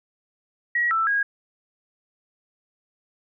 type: tone with pitch steps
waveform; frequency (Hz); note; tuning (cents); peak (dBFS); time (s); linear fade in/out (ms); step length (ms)
sine; 1912 / 1327 / 1639; A#6 / E6 / G#6; +43 / +11 / -23; -19; 0.75-1.23; 5; 160
effects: none